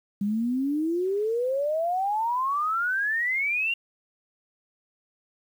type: exponential sweep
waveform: sine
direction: up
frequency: 197.6 to 2808 Hz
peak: -23 dBFS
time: 0.21-3.74 s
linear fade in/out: 5 ms
effects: 9-bit